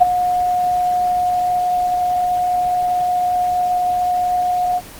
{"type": "tone with ADSR envelope", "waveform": "sine", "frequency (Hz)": 721, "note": "F#5", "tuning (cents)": -45, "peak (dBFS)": -3, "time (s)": [0, 4.81], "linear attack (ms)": 22, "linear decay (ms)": 15, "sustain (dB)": -11, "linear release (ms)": 45, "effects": ["pink hiss -36 dBFS RMS until 4.99 s", "Opus 24 kbps"]}